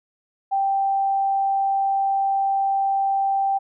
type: tone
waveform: sine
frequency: 784 Hz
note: G5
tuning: in tune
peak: -18 dBFS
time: 0.51-3.59 s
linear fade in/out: 20 ms
effects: none